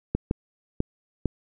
clicks, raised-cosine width 3 ms, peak -10 dBFS, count 4, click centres 0.15 / 0.311 / 0.804 / 1.257 s, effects none

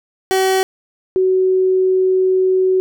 30% pulse / sine tone pair in turn, 380 / 374.3 Hz, F#4 / F#4, +46 / +20 cents, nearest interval unison, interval 26 cents, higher first, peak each -10 / -11 dBFS, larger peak first, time 0.31-0.63 / 1.16-2.8 s, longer second, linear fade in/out 0 ms, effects none

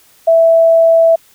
sine tone, 659.3 Hz, E5, in tune, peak -5 dBFS, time 0.27-1.16 s, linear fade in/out 10 ms, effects white hiss -48 dBFS RMS until 1.34 s

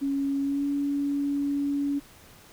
sine tone with pitch glide, 277.2 to 283.4 Hz, C#4 to C#4, 0 to +38 cents, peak -24 dBFS, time 0.01-2 s, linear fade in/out 20 ms, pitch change +38 cents, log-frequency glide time 0.42-0.65 s, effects pink hiss -52 dBFS RMS until 2.52 s

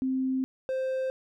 sine / triangle tone pair in turn, 261.6 / 523.2 Hz, C4 / C5, 0 / 0 cents, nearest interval octave, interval 1200 cents, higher second, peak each -25 dBFS, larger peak neither, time 0.02-0.44 / 0.69-1.1 s, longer first, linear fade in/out 0 ms, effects none

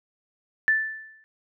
sine tone with exponential decay, 1760 Hz, A6, in tune, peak -15 dBFS, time 0.68-1.24 s, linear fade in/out 0 ms, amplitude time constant 120 ms, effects none

